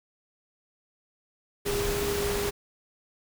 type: tone in noise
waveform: sine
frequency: 406.2 Hz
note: G#4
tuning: 38 cents flat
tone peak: -28 dBFS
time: 1.65-2.51 s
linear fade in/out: 20 ms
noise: pink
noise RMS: -31 dBFS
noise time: 1.65-2.51 s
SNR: 0 dB
effects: none